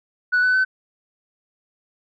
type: tone with pitch steps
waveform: sine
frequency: 1479 / 1499.6 / 1520.6 Hz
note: F#6 / F#6 / F#6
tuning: -1 / +23 / +47 cents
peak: -13 dBFS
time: 0.32-0.65 s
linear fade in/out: 20 ms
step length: 110 ms
effects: tanh soft clip ceiling -13 dBFS